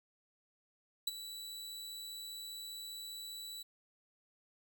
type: tone with ADSR envelope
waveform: sawtooth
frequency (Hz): 3945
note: B7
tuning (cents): -3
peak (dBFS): -27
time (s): 1.07-3.63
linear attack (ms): 5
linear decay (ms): 24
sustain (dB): -14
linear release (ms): 11
effects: none